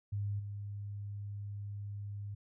sine tone with level steps, 101.8 Hz, G#2, 34 cents flat, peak -33 / -39 dBFS, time 0.12-2.35 s, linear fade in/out 10 ms, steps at 0.39 s, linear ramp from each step 10 ms, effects none

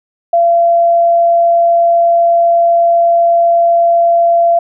sine tone, 682 Hz, F5, 41 cents flat, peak -6 dBFS, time 0.33-4.59 s, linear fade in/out 5 ms, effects none

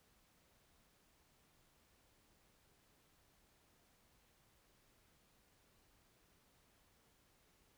silence, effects pink hiss -73 dBFS RMS until 7.77 s

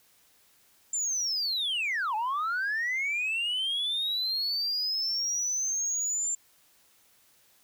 sine linear two-way sweep, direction down then up, 7310 to 833 to 7310 Hz, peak -25 dBFS, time 0.93-6.35 s, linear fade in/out 5 ms, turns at 2.15 s, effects tanh soft clip ceiling -25 dBFS + white hiss -63 dBFS RMS until 7.63 s

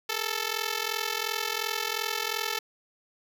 5% pulse ring-modulated tone, 440 Hz, A4, in tune, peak -14 dBFS, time 0.09-2.59 s, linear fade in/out 0 ms, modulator 21.4 Hz, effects none

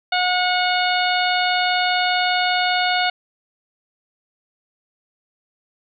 harmonic tone with a mistuned harmonic, 725 Hz, F#5, 35 cents flat, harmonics 1 / 2 / 3 / 4 / 5 / 6, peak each -20 / -23 / -25 / -26 / -27 / -28 dBFS, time 0.12-3.1 s, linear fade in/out 5 ms, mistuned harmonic 3, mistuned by +19 cents, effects none

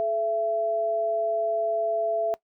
sine tone pair together, 430.3 / 670 Hz, A4 / E5, -39 / +28 cents, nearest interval minor sixth, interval 767 cents, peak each -31 / -23 dBFS, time 0-2.34 s, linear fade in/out 0 ms, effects noise-tail reverb RT60 0.1 s tail -20 dB re dry

